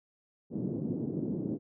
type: band-pass noise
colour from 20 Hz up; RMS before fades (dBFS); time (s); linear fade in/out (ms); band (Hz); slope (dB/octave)
pink; -34; 0.5-1.59; 50; 150 to 370; 24
effects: none